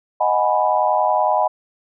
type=chord; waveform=sine; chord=G# minor seventh; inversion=second; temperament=equal; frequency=622.3 / 740 / 830.6 / 987.8 Hz; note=D#5 / F#5 / G#5 / B5; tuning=0 / 0 / 0 / 0 cents; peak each=-20 dBFS; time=0.2-1.48 s; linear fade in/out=10 ms; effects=none